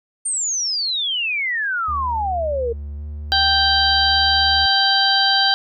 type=exponential sweep; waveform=sine; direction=down; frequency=8940 to 451.1 Hz; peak=-19 dBFS; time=0.25-2.73 s; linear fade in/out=10 ms
type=tone with vibrato; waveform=triangle; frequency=73.42 Hz; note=D2; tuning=in tune; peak=-25 dBFS; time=1.88-4.66 s; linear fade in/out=5 ms; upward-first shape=square; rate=0.9 Hz; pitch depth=23 cents each way
type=harmonic tone; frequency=784 Hz; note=G5; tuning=in tune; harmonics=1 / 2 / 4 / 5 / 6; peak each=-20 / -20 / -20 / -20 / -20 dBFS; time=3.32-5.54 s; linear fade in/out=0 ms
effects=none